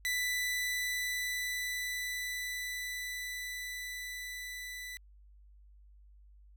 sawtooth tone with level ramp, 1985 Hz, B6, 8 cents sharp, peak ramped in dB -27 to -38 dBFS, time 0.05-4.97 s, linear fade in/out 0 ms, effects added 50 Hz sine -55 dBFS peak until 6.56 s

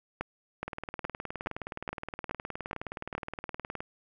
two click trains, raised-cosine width 0.5 ms, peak -17 / -21 dBFS, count 8 / 61, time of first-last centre 0.21-3.151 / 0.68-3.805 s, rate 2.38 / 19.2 Hz, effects none

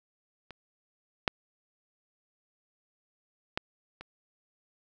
clicks, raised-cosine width 0.3 ms, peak -28 / -8 / -13 / -27 dBFS, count 4, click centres 0.507 / 1.278 / 3.575 / 4.01 s, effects none

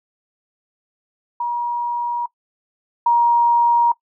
sine tone pair in turn, 955 / 945.1 Hz, A#5 / A#5, +42 / +24 cents, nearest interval unison, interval 18 cents, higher first, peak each -19 / -11 dBFS, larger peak second, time 1.4-2.26 / 3.06-3.92 s, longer neither, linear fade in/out 5 ms, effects noise-tail reverb RT60 0.1 s tail -21 dB re dry

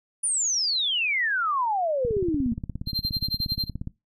sine exponential sweep, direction down, 9780 to 220 Hz, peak -22 dBFS, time 0.23-2.54 s, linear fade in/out 10 ms
click train, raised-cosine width 5 ms, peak -19 dBFS, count 32, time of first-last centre 2.05-3.874 s, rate 17 Hz
triangle tone with tremolo, 4159 Hz, C8, 11 cents flat, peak -21 dBFS, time 2.86-3.7 s, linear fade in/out 50 ms, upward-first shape sine, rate 11 Hz, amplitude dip 100%
effects noise-tail reverb RT60 0.2 s tail -20 dB re dry

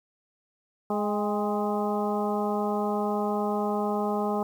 harmonic tone with a mistuned harmonic, 208.8 Hz, G#3, 10 cents sharp, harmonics 1 / 2 / 3 / 4 / 5 / 6, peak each -29 / -30 / -33 / -31 / -36 / -38 dBFS, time 0.9-4.43 s, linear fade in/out 2 ms, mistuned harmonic 4, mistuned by -39 cents, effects 9-bit

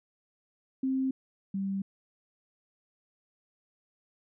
sine tone pair in turn, 264 / 195.1 Hz, C4 / G3, +16 / -8 cents, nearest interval perfect fourth, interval 524 cents, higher first, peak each -26 / -29 dBFS, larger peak first, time 0.83-1.11 / 1.54-1.82 s, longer neither, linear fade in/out 5 ms, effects none

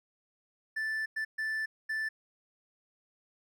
triangle tone bursts at uneven times, 1760 Hz, A6, in tune, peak -29 dBFS, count 4, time 0.76-1.06 / 1.16-1.25 / 1.38-1.66 / 1.89-2.09 s, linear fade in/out 10 ms, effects none

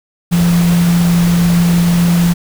sine tone in noise, 172.4 Hz, F3, 22 cents flat, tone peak -8 dBFS, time 0.31-2.34 s, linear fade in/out 20 ms, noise pink, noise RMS -22 dBFS, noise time 0.31-2.34 s, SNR +11 dB, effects none

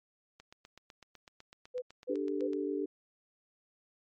click train, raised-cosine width 0.2 ms, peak -34 dBFS, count 18, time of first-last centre 0.4-2.533 s, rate 7.97 Hz
sine tone bursts, 499.7 Hz, B4, 20 cents sharp, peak -33 dBFS, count 3, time 1.74-2.483 s, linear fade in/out 20 ms, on 81 ms, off 250 ms
sine chord, D suspended fourth, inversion none, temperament equal, 293.7 / 392 / 440 Hz, D4 / G4 / A4, 0 / 0 / 0 cents, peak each -35 / -35 / -38 dBFS, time 2.09-2.86 s, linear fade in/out 10 ms
effects MP3 64 kbps

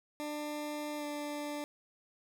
20% pulse tone with pitch glide, 297.9 to 294 Hz, D4 to D4, +25 to +2 cents, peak -32 dBFS, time 0.2-1.64 s, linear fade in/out 0 ms, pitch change -23 cents, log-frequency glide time 0.97-1.04 s, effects none

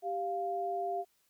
sine tone pair together, 392 / 698.5 Hz, G4 / F5, 0 / 0 cents, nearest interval minor seventh, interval 1000 cents, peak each -37 / -33 dBFS, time 0.02-1.05 s, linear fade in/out 50 ms, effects white hiss -73 dBFS RMS until 1.29 s

